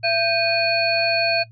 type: tone cluster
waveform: sine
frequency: 674 / 1570 / 2468 / 4390 Hz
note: E5 / G6 / D#7 / C#8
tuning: +38 / +2 / -15 / -18 cents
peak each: -21 / -28 / -20 / -24 dBFS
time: 0.03-1.44 s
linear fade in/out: 20 ms
effects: noise-tail reverb RT60 0.1 s tail -19 dB re dry + added 113 Hz sine -43 dBFS peak until 1.51 s